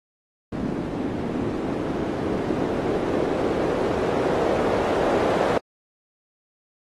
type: noise with low-pass filter sweep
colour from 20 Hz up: blue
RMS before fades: -24 dBFS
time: 0.52-5.58 s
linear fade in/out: 5 ms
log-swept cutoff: 260 to 550 Hz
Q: 1.6
effects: AAC 32 kbps